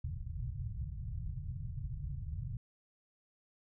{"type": "low-pass noise", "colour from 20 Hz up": "white", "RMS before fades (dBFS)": -40, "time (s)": [0.04, 2.57], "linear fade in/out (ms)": 5, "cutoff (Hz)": 140, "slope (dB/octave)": 48, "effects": []}